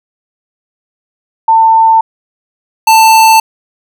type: tone pair in turn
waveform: sine / square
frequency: 896 / 887.8 Hz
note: A5 / A5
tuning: +31 / +15 cents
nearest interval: unison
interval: 16 cents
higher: first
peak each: -3 dBFS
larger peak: neither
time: 1.48-2.01 / 2.87-3.4 s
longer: neither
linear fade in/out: 5 ms
effects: none